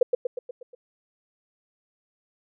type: tone with echo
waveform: sine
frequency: 493.9 Hz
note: B4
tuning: in tune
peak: -12 dBFS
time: 0.01-0.03 s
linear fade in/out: 5 ms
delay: 120 ms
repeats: 6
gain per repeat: -5 dB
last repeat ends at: 0.75 s
effects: none